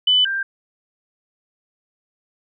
sine tone pair in turn, 3000 / 1583.2 Hz, F#7 / G6, +23 / +17 cents, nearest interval major seventh, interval 1106 cents, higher first, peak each -12 / -20 dBFS, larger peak first, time 0.07-0.25 / 0.25-0.43 s, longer neither, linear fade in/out 5 ms, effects none

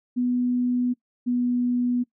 sine tone pair in turn, 246.9 / 245.2 Hz, B3 / B3, 0 / -12 cents, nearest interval unison, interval 12 cents, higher first, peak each -20 dBFS, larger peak neither, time 0.16-0.94 / 1.26-2.04 s, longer neither, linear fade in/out 20 ms, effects noise-tail reverb RT60 0.1 s tail -21 dB re dry

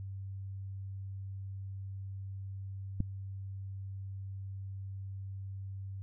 click, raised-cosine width 5 ms, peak -19 dBFS, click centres 3.004 s, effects added 97 Hz sine -39 dBFS peak until 6.02 s

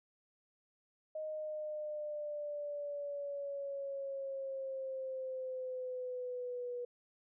sine exponential sweep, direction down, 623 to 486 Hz, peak -38 dBFS, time 1.15-6.85 s, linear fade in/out 5 ms, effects none

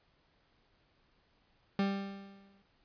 40% pulse tone with exponential decay, 197.1 Hz, G3, 10 cents sharp, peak -26 dBFS, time 1.79-2.62 s, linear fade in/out 2 ms, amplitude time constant 180 ms, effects pink hiss -71 dBFS RMS until 2.84 s + resampled to 11025 Hz

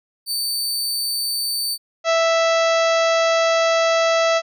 sawtooth tone, 4565 Hz, D8, 50 cents flat, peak -18 dBFS, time 0.26-1.78 s, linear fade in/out 50 ms
harmonic tone, 659.3 Hz, E5, in tune, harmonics 1 / 2 / 3 / 4 / 5 / 6 / 7 / 8 / 9 / 10, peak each -16 / -22 / -26 / -28 / -30 / -32 / -33 / -34 / -35 / -36 dBFS, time 2.04-4.42 s, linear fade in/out 50 ms
effects none

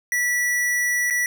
square tone with dropouts, 1950 Hz, B6, 23 cents flat, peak -20 dBFS, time 0.12-1.26 s, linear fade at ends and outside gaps 1 ms, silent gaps 1.101-1.107 s, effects none

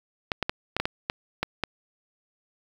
clicks, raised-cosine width 0.3 ms, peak -9 dBFS, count 9, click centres 0.318 / 0.427 / 0.495 / 0.766 / 0.8 / 0.855 / 1.099 / 1.43 / 1.637 s, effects 7-bit

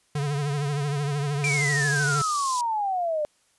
square tone with vibrato, 143.8 Hz, D3, 36 cents flat, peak -25 dBFS, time 0.15-2.22 s, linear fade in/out 5 ms, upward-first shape triangle, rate 13 Hz, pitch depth 78 cents each way
sine exponential sweep, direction down, 2388 to 587.3 Hz, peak -23 dBFS, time 1.44-3.25 s, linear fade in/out 0 ms
white band-pass noise, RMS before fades -34 dBFS, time 1.44-2.61 s, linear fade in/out 2 ms, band 4300 to 8400 Hz, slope 24 dB/octave
effects white hiss -65 dBFS RMS until 3.58 s + resampled to 24000 Hz

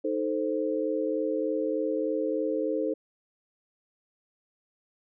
sine chord, A diminished, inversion second, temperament equal, 311.1 / 440 / 523.3 Hz, Eb4 / A4 / C5, 0 / 0 / 0 cents, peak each -30 dBFS, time 0.04-2.94 s, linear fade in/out 10 ms, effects none

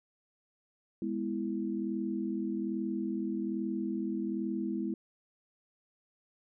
sine chord, E major, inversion first, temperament just, 206 / 247.2 / 329.6 Hz, G#3 / B3 / E4, -14 / +2 / 0 cents, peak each -35 / -37 / -35 dBFS, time 1.02-4.94 s, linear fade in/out 2 ms, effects none

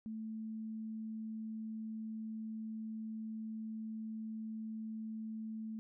sine tone, 220 Hz, A3, in tune, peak -40 dBFS, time 0.06-5.79 s, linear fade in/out 0 ms, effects none

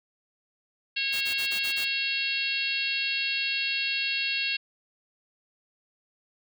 harmonic tone, 546 Hz, C#5, 26 cents flat, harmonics 3 / 4 / 5 / 6 / 7 / 8 / 9, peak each -38 / -38 / -28 / -35 / -36 / -33 / -43 dBFS, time 0.96-4.57 s, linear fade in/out 10 ms
white noise bursts, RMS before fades -38 dBFS, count 6, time 1.12-1.853 s, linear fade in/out 20 ms, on 93 ms, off 35 ms
effects none

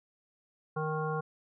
harmonic tone, 155.56 Hz, D#3, in tune, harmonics 1 / 3 / 5 / 7 / 9, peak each -34 / -35 / -39 / -38 / -41 dBFS, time 0.76-1.21 s, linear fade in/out 10 ms, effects none

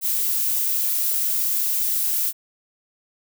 violet noise, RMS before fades -22 dBFS, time 0.01-2.33 s, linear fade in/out 50 ms, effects none

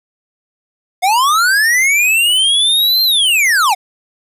square linear two-way sweep, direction up then down, 698.5 to 4186 to 698.5 Hz, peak -10 dBFS, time 1.02-3.75 s, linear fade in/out 20 ms, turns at 3.03 s, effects resampled to 32000 Hz + 8-bit

